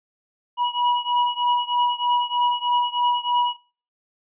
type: beating tone pair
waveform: square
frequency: 970 / 973.2 Hz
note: B5 / B5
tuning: -31 / -26 cents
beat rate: 3.2 Hz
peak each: -22 / -24 dBFS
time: 0.57-3.57 s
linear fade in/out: 50 ms
effects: noise-tail reverb RT60 0.4 s tail -23 dB re dry + resampled to 8000 Hz